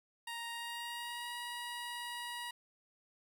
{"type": "tone with pitch glide", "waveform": "15% pulse", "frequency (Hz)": [934, 958.6], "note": ["A#5", "A#5"], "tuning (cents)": [3, 48], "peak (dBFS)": -34, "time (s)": [0.27, 2.51], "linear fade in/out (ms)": 5, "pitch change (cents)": 45, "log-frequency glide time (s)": [0.51, 1.36], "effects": ["11-bit"]}